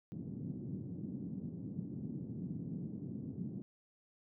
white band-pass noise, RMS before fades -43 dBFS, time 0.12-3.62 s, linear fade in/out 0 ms, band 120 to 240 Hz, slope 24 dB/octave, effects none

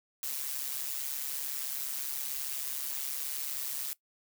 blue noise with amplitude modulation, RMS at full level -33 dBFS, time 0.23-3.93 s, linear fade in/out 0 ms, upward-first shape sine, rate 139 Hz, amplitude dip 70%, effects noise-tail reverb RT60 0.1 s tail -19 dB re dry

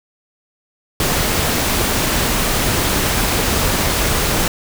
pink noise, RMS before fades -17 dBFS, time 1-4.48 s, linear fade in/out 2 ms, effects none

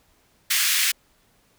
pink high-pass noise, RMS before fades -21 dBFS, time 0.5-0.92 s, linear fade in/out 10 ms, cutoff 1800 Hz, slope 24 dB/octave, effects pink hiss -62 dBFS RMS until 1.58 s

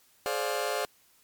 sawtooth chord, D half-diminished seventh, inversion second, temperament just, 422.9 / 528.6 / 587.3 / 704.8 Hz, Ab4 / C5 / D5 / F5, +31 / +18 / 0 / +16 cents, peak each -30 dBFS, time 0.26-0.85 s, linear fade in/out 0 ms, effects white hiss -63 dBFS RMS until 1.23 s + MP3 96 kbps

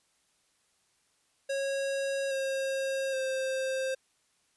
square tone with pitch steps, 548 / 537.7 / 527.5 Hz, C#5 / C5 / C5, -20 / +47 / +14 cents, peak -30 dBFS, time 1.49-3.95 s, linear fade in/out 10 ms, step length 820 ms, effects white hiss -71 dBFS RMS until 4.56 s + resampled to 24000 Hz

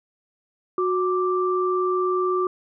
sine tone pair together, 366.7 / 1174.7 Hz, F#4 / D6, -15 / 0 cents, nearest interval octave + minor sixth, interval 2015 cents, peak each -21 / -24 dBFS, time 0.78-2.47 s, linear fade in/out 2 ms, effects none

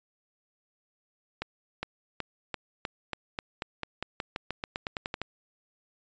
accelerating click train, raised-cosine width 0.3 ms, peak -16 dBFS, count 20, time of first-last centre 1.42-5.216 s, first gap 410 ms, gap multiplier 0.91, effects resampled to 16000 Hz

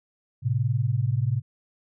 sine tone pair together, 110.07 / 130.9 Hz, A2 / C3, +1 / +1 cents, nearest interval minor third, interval 300 cents, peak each -24 dBFS, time 0.42-1.42 s, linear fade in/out 50 ms, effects none

